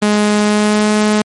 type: tone with pitch glide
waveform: sawtooth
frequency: 209.2 to 211.9 Hz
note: G#3 to G#3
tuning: +13 to +35 cents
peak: -6 dBFS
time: 0.02-1.22 s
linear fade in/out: 5 ms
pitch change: +22 cents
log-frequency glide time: 0.43-0.91 s
effects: MP3 48 kbps